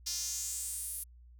sawtooth tone with high-pass filter sweep, 350.5 Hz, F4, 6 cents sharp, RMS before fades -38 dBFS, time 0.06-1.04 s, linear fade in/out 10 ms, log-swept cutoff 5300 to 11000 Hz, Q 3.5, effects added 60 Hz sine -53 dBFS peak until 1.39 s

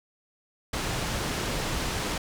pink low-pass noise, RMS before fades -30 dBFS, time 0.73-2.18 s, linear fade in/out 5 ms, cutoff 8000 Hz, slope 12 dB/octave, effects none

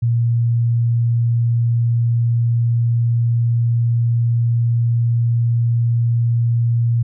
sine tone, 117.5 Hz, A#2, 14 cents sharp, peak -13 dBFS, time 0.02-7.03 s, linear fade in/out 10 ms, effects none

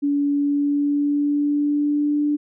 sine tone with pitch glide, 285.9 to 294.4 Hz, D4 to D4, -46 to +4 cents, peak -17 dBFS, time 0.02-2.37 s, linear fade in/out 20 ms, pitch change +50 cents, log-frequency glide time 0.34-2.24 s, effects none

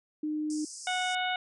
sine tone, 304.7 Hz, D#4, 36 cents flat, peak -29 dBFS, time 0.23-0.65 s, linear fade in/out 5 ms
pink band-pass noise, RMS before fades -44 dBFS, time 0.5-1.15 s, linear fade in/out 2 ms, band 4900 to 9500 Hz, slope 96 dB/octave
harmonic tone, 734 Hz, F#5, 14 cents flat, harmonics 1 / 2 / 3 / 4 / 5, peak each -31 / -34 / -36 / -37 / -38 dBFS, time 0.87-1.36 s, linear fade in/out 2 ms
effects none

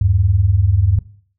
sine tone pair together, 78.7 / 99.16 Hz, D#2 / G2, +20 / +20 cents, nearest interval major third, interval 400 cents, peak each -16 / -12 dBFS, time 0.01-0.99 s, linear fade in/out 5 ms, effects noise-tail reverb RT60 0.5 s tail -18 dB re dry

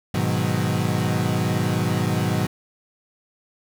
35% pulse chord, G# minor seventh, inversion none, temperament equal, 103.83 / 123.47 / 155.56 / 185 Hz, G#2 / B2 / D#3 / F#3, 0 / 0 / 0 / 0 cents, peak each -24 dBFS, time 0.14-2.47 s, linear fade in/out 5 ms, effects none

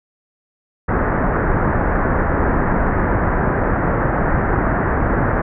pink low-pass noise, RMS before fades -17 dBFS, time 0.88-5.42 s, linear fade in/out 10 ms, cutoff 1800 Hz, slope 48 dB/octave, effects none

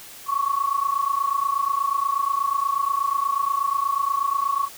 sine tone pair together, 1100 / 1128.3 Hz, C#6 / C#6, -14 / +30 cents, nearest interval unison, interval 44 cents, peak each -23 dBFS, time 0.26-4.69 s, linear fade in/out 50 ms, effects white hiss -42 dBFS RMS until 4.77 s

